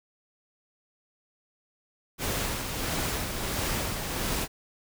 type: noise with tremolo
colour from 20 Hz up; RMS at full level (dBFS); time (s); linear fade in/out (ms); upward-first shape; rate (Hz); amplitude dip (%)
pink; -29; 2.18-4.48; 50; sine; 1.5; 40
effects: none